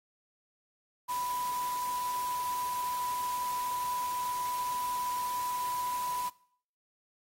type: tone in noise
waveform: sine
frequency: 990 Hz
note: B5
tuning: 4 cents sharp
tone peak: -31 dBFS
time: 1.08-6.3 s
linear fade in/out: 20 ms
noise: white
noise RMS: -43 dBFS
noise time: 1.08-6.3 s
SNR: +9 dB
effects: noise-tail reverb RT60 0.6 s tail -22 dB re dry + AAC 48 kbps